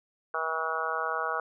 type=harmonic tone; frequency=160.9 Hz; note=E3; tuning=42 cents flat; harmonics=3 / 4 / 5 / 6 / 7 / 8 / 9; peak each=-37 / -37 / -37 / -40 / -34 / -34 / -34 dBFS; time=0.34-1.4 s; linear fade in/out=2 ms; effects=none